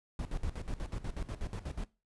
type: noise with tremolo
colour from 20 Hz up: brown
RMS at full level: -36 dBFS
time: 0.19-1.85 s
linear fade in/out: 2 ms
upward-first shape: square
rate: 8.2 Hz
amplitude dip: 80%
effects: noise-tail reverb RT60 0.3 s tail -21 dB re dry + resampled to 24000 Hz